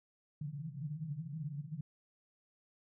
pink band-pass noise, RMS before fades -42 dBFS, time 0.41-1.81 s, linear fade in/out 5 ms, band 140 to 160 Hz, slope 96 dB/octave, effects none

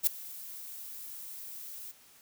violet noise with ADSR envelope, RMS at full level -22 dBFS, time 0.03-1.92 s, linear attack 39 ms, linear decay 5 ms, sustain -22 dB, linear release 16 ms, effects white hiss -59 dBFS RMS until 2.21 s

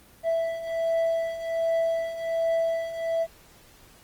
triangle beating tone pair, 659.3 / 660.6 Hz, E5 / E5, 0 / +4 cents, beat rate 1.3 Hz, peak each -28 / -23 dBFS, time 0.23-3.27 s, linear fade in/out 50 ms, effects pink hiss -54 dBFS RMS until 4.03 s + Opus 24 kbps

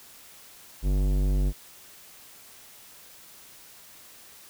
sine tone with tanh clipping, 48.14 Hz, G1, 31 cents flat, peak -23 dBFS, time 0.82-1.53 s, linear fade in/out 50 ms, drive 17 dB, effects white hiss -50 dBFS RMS until 4.49 s

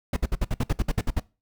brown noise bursts, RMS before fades -22 dBFS, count 12, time 0.13-1.199 s, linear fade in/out 5 ms, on 35 ms, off 59 ms, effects noise-tail reverb RT60 0.3 s tail -22 dB re dry

